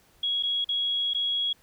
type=tone with dropouts; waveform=sine; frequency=3322 Hz; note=G#7; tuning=in tune; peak=-24 dBFS; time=0.23-1.53 s; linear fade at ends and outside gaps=5 ms; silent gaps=0.427-0.433 / 0.645-0.689 / 1.136-1.146 s; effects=pink hiss -61 dBFS RMS until 1.62 s